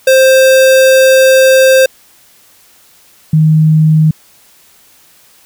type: tone pair in turn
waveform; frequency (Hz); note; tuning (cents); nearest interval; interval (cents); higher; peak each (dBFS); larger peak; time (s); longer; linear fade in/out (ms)
square / sine; 526 / 156.38; C5 / D#3; +9 / +9; octave + major sixth; 2100; first; -4; neither; 0.07-1.86 / 3.33-4.11; first; 5
effects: white hiss -45 dBFS RMS until 5.45 s